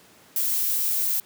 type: noise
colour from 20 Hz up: violet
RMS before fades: -24 dBFS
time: 0.36-1.2 s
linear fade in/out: 2 ms
effects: pink hiss -53 dBFS RMS until 1.25 s + high-pass 150 Hz 12 dB/octave